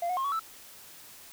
sine tone with pitch steps, 691 / 728 / 1069 / 1125 / 1319 Hz, F5 / F#5 / C6 / C#6 / E6, -19 / -28 / +37 / +25 / +1 cents, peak -25 dBFS, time 0.02-0.395 s, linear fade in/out 5 ms, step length 75 ms, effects tanh soft clip ceiling -26 dBFS + white hiss -50 dBFS RMS until 1.32 s

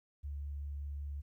sine tone with vibrato, 71.6 Hz, D2, 43 cents flat, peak -38 dBFS, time 0.23-1.22 s, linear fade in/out 20 ms, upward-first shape triangle, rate 5.2 Hz, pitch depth 9 cents each way, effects 13-bit

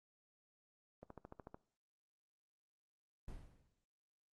click train, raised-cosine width 1 ms, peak -36 dBFS, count 8, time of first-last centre 1.03-1.545 s, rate 13.6 Hz
brown noise with exponential decay, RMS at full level -47 dBFS, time 3.28-3.84 s, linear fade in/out 2 ms, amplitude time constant 120 ms
effects noise-tail reverb RT60 0.5 s tail -21 dB re dry + Opus 24 kbps

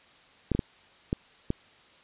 clicks, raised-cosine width 3 ms, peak -13 dBFS, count 5, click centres 0.517 / 0.55 / 0.592 / 1.129 / 1.504 s, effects white hiss -57 dBFS RMS until 2.03 s + resampled to 8000 Hz

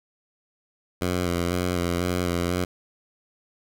10% pulse tone with vibrato, 88.4 Hz, F2, 22 cents sharp, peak -15 dBFS, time 1.01-2.65 s, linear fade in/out 10 ms, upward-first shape square, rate 2 Hz, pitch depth 29 cents each way, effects none

